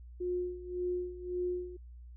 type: tone with tremolo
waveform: sine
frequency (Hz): 358.5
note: F4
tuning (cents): +45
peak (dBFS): -30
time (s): 0.2-1.77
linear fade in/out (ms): 10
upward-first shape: sine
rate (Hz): 1.8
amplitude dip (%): 80
effects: added 60 Hz sine -47 dBFS peak until 2.16 s